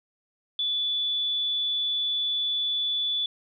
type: tone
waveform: sine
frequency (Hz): 3460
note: A7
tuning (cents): -30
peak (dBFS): -24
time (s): 0.59-3.26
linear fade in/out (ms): 2
effects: none